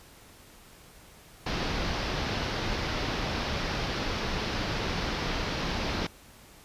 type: low-pass noise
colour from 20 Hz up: pink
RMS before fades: -31 dBFS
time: 1.46-6.07 s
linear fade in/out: 5 ms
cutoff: 5500 Hz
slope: 48 dB/octave
effects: pink hiss -53 dBFS RMS until 6.64 s + resampled to 32000 Hz